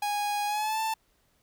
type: tone with pitch glide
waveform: 45% pulse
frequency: 825 to 884.2 Hz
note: G#5 to A5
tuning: -12 to +8 cents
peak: -27 dBFS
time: 0.02-0.94 s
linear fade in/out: 5 ms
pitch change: +120 cents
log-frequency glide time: 0.46-0.8 s
effects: pink hiss -69 dBFS RMS until 1.42 s